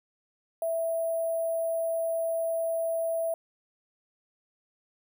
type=tone with sample-and-hold; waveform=sine; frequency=659.3 Hz; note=E5; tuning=in tune; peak=-26 dBFS; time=0.62-3.34 s; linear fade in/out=2 ms; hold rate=11025 Hz; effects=none